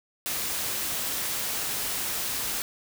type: noise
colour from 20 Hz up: white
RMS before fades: -30 dBFS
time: 0.26-2.62 s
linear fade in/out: 0 ms
effects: none